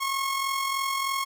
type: tone with amplitude modulation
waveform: sawtooth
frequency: 1088 Hz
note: C#6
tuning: 33 cents flat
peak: -20 dBFS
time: 0-1.25 s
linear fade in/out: 20 ms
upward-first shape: sine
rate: 43.2 Hz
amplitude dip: 45%
effects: none